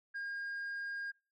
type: tone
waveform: sine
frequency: 1619 Hz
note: G#6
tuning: 45 cents flat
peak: -35 dBFS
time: 0.14-1.12 s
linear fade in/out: 20 ms
effects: noise-tail reverb RT60 0.3 s tail -25 dB re dry + tanh soft clip ceiling -37 dBFS